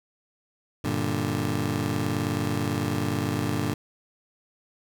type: chord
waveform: 20% pulse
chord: G minor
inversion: none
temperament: just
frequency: 98 / 117.6 / 147 Hz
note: G2 / Bb2 / D3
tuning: 0 / +16 / +2 cents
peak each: -25 dBFS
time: 0.84-3.74 s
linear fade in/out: 5 ms
effects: none